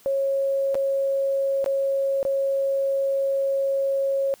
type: tone with dropouts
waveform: sine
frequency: 547 Hz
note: C#5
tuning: 23 cents flat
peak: -20 dBFS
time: 0.06-4.34 s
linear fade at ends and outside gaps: 0 ms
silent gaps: 0.745-0.753 / 1.643-1.661 / 2.229-2.251 s
effects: white hiss -54 dBFS RMS until 4.4 s